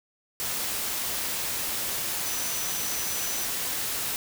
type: tone in noise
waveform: sine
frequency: 5980 Hz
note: F#8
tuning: 17 cents sharp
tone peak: -35 dBFS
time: 2.26-3.45 s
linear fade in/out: 0 ms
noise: white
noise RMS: -30 dBFS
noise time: 0.4-4.16 s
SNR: -8 dB
effects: none